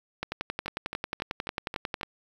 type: two click trains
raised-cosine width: 0.3 ms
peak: -19 / -14 dBFS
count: 6 / 21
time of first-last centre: 0.66-2.011 / 0.23-2.032 s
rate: 3.7 / 11.1 Hz
effects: 7-bit